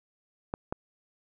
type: clicks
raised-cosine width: 1 ms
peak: -17 dBFS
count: 2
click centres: 0.539 / 0.725 s
effects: none